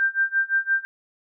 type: tone with tremolo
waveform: sine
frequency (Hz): 1575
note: G6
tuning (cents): +8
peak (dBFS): -16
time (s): 0-0.85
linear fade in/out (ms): 0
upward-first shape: sine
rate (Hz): 5.8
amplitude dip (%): 95
effects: none